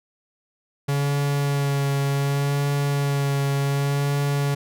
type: tone with vibrato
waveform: 45% pulse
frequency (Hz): 140.9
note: C#3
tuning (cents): +29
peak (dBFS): -20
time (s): 0.88-4.55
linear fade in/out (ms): 10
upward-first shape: sine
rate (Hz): 0.67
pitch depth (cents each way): 18
effects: none